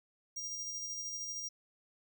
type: tone with tremolo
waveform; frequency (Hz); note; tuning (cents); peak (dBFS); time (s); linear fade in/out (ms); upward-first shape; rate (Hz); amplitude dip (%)
square; 5700; F8; +34; -38; 0.36-1.49; 10; square; 13; 25
effects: none